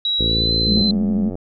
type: tone with pitch glide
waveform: sine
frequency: 3874 to 4067 Hz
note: B7 to C8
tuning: -34 to -50 cents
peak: -17 dBFS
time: 0.05-0.91 s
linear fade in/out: 2 ms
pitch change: +84 cents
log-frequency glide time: 0.23-0.52 s
type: harmonic tone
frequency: 56.4 Hz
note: A1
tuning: 44 cents sharp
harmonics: 1 / 2 / 3 / 4 / 5 / 6 / 7 / 8 / 9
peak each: -23 / -26 / -28 / -29 / -30 / -31 / -31 / -32 / -33 dBFS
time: 0.19-0.82 s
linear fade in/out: 10 ms
type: tone with vibrato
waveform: sine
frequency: 207.7 Hz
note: G#3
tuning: in tune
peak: -16 dBFS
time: 0.67-1.3 s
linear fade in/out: 10 ms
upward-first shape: sine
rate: 12 Hz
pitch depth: 90 cents each way
type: click train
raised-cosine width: 2 ms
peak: -16 dBFS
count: 54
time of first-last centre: 0.77-1.354 s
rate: 90.7 Hz
effects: none